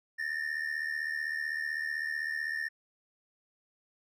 triangle ring-modulated tone, 1804 Hz, A6, 43 cents sharp, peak -27 dBFS, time 0.18-2.69 s, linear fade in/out 20 ms, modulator 37.9 Hz, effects none

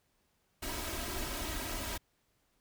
pink noise with comb filter, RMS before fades -38 dBFS, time 0.62-1.98 s, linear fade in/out 10 ms, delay 3.1 ms, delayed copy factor +0.65, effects pink hiss -75 dBFS RMS until 2.6 s

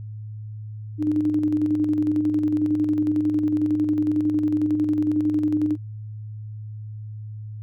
sine tone with tremolo, 303.1 Hz, D#4, 45 cents flat, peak -17 dBFS, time 0.98-5.77 s, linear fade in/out 50 ms, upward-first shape square, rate 11 Hz, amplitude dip 40%, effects added 107 Hz sine -32 dBFS peak until 7.62 s

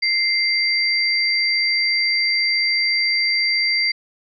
sine tone pair together, 2093 / 4699 Hz, C7 / D8, 0 / 0 cents, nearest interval octave + major second, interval 1400 cents, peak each -19 dBFS, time 0.02-3.92 s, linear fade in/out 10 ms, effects none

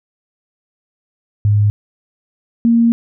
sine tone pair in turn, 103.83 / 232.3 Hz, G#2 / A#3, 0 / -6 cents, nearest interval octave + major second, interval 1394 cents, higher second, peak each -9 / -8 dBFS, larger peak second, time 1.45-1.7 / 2.65-2.92 s, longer second, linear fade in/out 0 ms, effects none

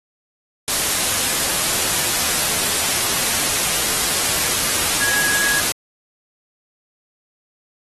sine tone in noise, 1661.2 Hz, G#6, in tune, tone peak -20 dBFS, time 5.01-5.6 s, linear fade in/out 0 ms, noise white, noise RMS -19 dBFS, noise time 0.68-5.72 s, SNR -4 dB, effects AAC 32 kbps

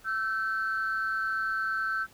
sine tone pair together, 1333 / 1542 Hz, E6 / G6, +19 / -29 cents, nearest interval minor third, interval 252 cents, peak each -30 / -28 dBFS, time 0.04-2.07 s, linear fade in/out 50 ms, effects tanh soft clip ceiling -22 dBFS + pink hiss -57 dBFS RMS until 2.13 s

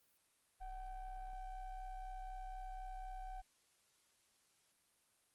triangle ring-modulated tone, 392 Hz, G4, in tune, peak -40 dBFS, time 0.6-3.42 s, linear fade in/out 20 ms, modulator 360 Hz, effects white hiss -75 dBFS RMS until 5.34 s + Opus 32 kbps

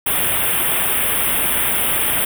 white band-stop noise, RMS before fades -18 dBFS, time 0.06-2.25 s, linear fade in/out 5 ms, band 3500 to 8600 Hz, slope 96 dB/octave, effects none

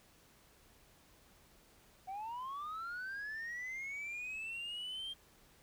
sine linear sweep, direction up, 740 to 3203 Hz, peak -38 dBFS, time 2.07-5.14 s, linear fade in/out 20 ms, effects tanh soft clip ceiling -39 dBFS + pink hiss -65 dBFS RMS until 5.62 s

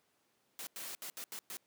white noise bursts at uneven times, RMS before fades -44 dBFS, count 6, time 0.59-0.67 / 0.76-0.95 / 1.02-1.1 / 1.17-1.24 / 1.32-1.39 / 1.5-1.57 s, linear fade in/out 0 ms, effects pink hiss -75 dBFS RMS until 1.66 s + high-pass 200 Hz 12 dB/octave

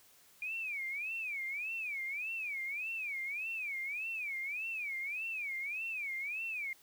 sine tone with vibrato, 2385 Hz, D7, 26 cents sharp, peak -36 dBFS, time 0.42-6.73 s, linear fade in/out 2 ms, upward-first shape sine, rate 1.7 Hz, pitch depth 220 cents each way, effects white hiss -63 dBFS RMS until 6.82 s

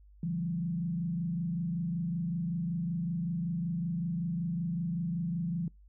sine tone with frequency modulation, 170 Hz, F3, 46 cents flat, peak -30 dBFS, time 0.23-5.68 s, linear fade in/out 2 ms, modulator 25.3 Hz, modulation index 0.78, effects noise-tail reverb RT60 0.2 s tail -25 dB re dry + added 50 Hz sine -54 dBFS peak until 5.88 s

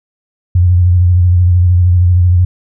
sine tone with vibrato, 89.1 Hz, F2, 35 cents sharp, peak -5 dBFS, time 0.55-2.45 s, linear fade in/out 5 ms, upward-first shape sine, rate 13 Hz, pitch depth 46 cents each way, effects none

